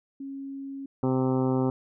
sine tone, 273.8 Hz, C#4, 21 cents flat, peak -34 dBFS, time 0.2-0.86 s, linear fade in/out 5 ms
harmonic tone, 130 Hz, C3, 11 cents flat, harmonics 1 / 2 / 3 / 4 / 5 / 6 / 7 / 8 / 9 / 10, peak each -28 / -25 / -29 / -33 / -45 / -37 / -39 / -44 / -43 / -46 dBFS, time 1.03-1.7 s, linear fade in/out 2 ms
effects none

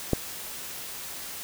click, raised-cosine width 2 ms, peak -8 dBFS, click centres 0.133 s, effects white hiss -38 dBFS RMS until 1.43 s

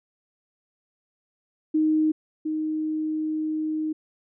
sine tone pair in turn, 311.1 / 311.1 Hz, D#4 / D#4, 0 / 0 cents, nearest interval unison, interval 0 cents, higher neither, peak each -18 / -24 dBFS, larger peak first, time 1.74-2.12 / 2.45-3.93 s, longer second, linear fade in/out 10 ms, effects none

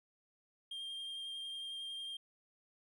triangle tone with vibrato, 3200 Hz, G7, 35 cents sharp, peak -40 dBFS, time 0.71-2.17 s, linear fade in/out 5 ms, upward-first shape sine, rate 11 Hz, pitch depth 13 cents each way, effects none

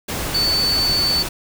sine tone in noise, 4496 Hz, C#8, 24 cents sharp, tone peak -16 dBFS, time 0.34-1.23 s, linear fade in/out 10 ms, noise pink, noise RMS -25 dBFS, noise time 0.08-1.29 s, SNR +6 dB, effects none

